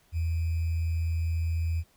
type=tone with sample-and-hold; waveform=sine; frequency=82.41 Hz; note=E2; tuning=in tune; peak=-25 dBFS; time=0.12-1.84 s; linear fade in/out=50 ms; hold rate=2450 Hz; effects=pink hiss -64 dBFS RMS until 1.96 s